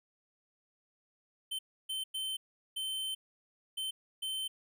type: tone bursts at uneven times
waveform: square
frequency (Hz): 3088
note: G7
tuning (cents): -27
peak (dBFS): -35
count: 6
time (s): 1.51-1.59 / 1.89-2.04 / 2.14-2.37 / 2.76-3.15 / 3.77-3.91 / 4.22-4.48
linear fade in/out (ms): 10
effects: none